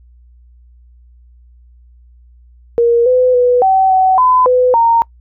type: tone with pitch steps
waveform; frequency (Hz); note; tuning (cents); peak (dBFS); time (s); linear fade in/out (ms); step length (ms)
sine; 470.3 / 505 / 492.8 / 764 / 754 / 1011 / 502 / 924; A#4 / B4 / B4 / G5 / F#5 / B5 / B4 / A#5; +15 / +39 / -4 / -45 / +32 / +40 / +28 / -16; -7; 2.78-5.02; 0; 280
effects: noise-tail reverb RT60 0.1 s tail -25 dB re dry + added 60 Hz sine -41 dBFS peak until 5.2 s